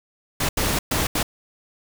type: noise bursts at uneven times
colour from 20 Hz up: pink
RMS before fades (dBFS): -22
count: 4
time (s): 0.4-0.49 / 0.57-0.79 / 0.91-1.07 / 1.15-1.23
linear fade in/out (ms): 5
effects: none